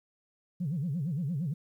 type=tone with vibrato; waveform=sine; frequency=156 Hz; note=D#3; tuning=5 cents sharp; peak=-28 dBFS; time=0.6-1.54 s; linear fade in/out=10 ms; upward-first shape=sine; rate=8.7 Hz; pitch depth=280 cents each way; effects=tanh soft clip ceiling -25 dBFS + 11-bit